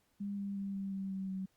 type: tone with pitch steps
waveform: sine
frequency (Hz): 201.3 / 199.33 / 197.39 / 195.46 / 193.55 / 191.66 / 189.78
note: G3 / G3 / G3 / G3 / G3 / G3 / F#3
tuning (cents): +46 / +29 / +12 / -5 / -22 / -39 / +44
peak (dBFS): -36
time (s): 0.2-1.46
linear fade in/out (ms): 10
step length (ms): 180
effects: pink hiss -75 dBFS RMS until 1.56 s + Opus 48 kbps